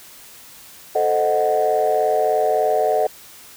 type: chord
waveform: sine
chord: A diminished seventh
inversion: none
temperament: equal with one note detuned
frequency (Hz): 440 / 523.3 / 619.7 / 740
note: A4 / C5 / Eb5 / Gb5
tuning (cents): 0 / 0 / -7 / 0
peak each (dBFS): -20 / -24 / -19 / -19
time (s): 0.95-3.07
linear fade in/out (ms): 5
effects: tanh soft clip ceiling -8 dBFS + white hiss -43 dBFS RMS until 3.56 s